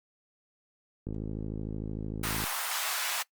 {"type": "click train", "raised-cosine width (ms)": 3, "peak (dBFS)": -23, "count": 74, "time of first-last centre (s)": [1.07, 2.44], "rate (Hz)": 53.3}
{"type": "high-pass noise", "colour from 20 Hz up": "pink", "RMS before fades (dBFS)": -32, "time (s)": [2.23, 3.23], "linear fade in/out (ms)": 10, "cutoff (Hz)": 830, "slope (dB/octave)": 24}
{"effects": ["noise-tail reverb RT60 0.1 s tail -21 dB re dry", "Opus 32 kbps"]}